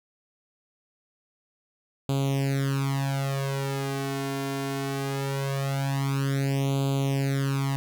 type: tone with flanger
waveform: sawtooth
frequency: 137.3 Hz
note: C#3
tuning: 16 cents flat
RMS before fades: -27 dBFS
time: 2.09-7.76 s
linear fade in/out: 0 ms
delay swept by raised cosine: 0.27 to 2.87 ms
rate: 0.21 Hz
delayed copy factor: +0.95
effects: none